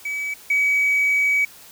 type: tone pair in turn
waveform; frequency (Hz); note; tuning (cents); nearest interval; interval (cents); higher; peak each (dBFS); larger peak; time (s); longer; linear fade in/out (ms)
triangle; 2284 / 2273; D7 / C#7; -49 / +43; unison; 8; first; -22 / -13; second; 0.05-0.34 / 0.5-1.45; second; 5
effects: tanh soft clip ceiling -12 dBFS + white hiss -45 dBFS RMS until 1.71 s